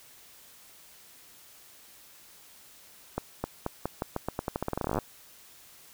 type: accelerating click train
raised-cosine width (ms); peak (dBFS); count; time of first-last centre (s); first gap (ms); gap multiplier
1; -15; 25; 3.18-4.987; 260; 0.86
effects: white hiss -54 dBFS RMS until 5.93 s